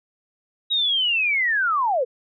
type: linear sweep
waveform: sine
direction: down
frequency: 3838 to 454.9 Hz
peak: -18 dBFS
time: 0.7-2.05 s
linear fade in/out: 20 ms
effects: none